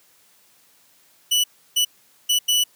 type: tone bursts at uneven times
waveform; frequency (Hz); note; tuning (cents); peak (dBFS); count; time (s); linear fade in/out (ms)
sawtooth; 2960; F#7; 0; -13; 4; 1.31-1.44 / 1.76-1.85 / 2.29-2.39 / 2.48-2.64; 10
effects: white hiss -57 dBFS RMS until 2.75 s + high-pass 100 Hz 12 dB/octave